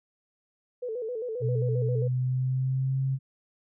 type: tone with vibrato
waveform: sine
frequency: 467.3 Hz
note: A#4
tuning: 4 cents sharp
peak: -30 dBFS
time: 0.82-2.08 s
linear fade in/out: 10 ms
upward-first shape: square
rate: 7.5 Hz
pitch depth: 98 cents each way
type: tone with pitch glide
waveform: sine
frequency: 124.8 to 133.76 Hz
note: B2 to C3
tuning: +19 to +39 cents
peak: -24 dBFS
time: 1.4-3.19 s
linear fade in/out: 50 ms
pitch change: +120 cents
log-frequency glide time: 1.9-3 s
effects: none